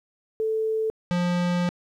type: tone pair in turn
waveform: sine / square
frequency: 440 / 176.44 Hz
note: A4 / F3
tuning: 0 / +18 cents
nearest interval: octave + major third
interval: 1582 cents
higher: first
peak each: -22 dBFS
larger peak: neither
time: 0.4-0.9 / 1.11-1.69 s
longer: second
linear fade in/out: 0 ms
effects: low-pass 5000 Hz 12 dB/octave + 10-bit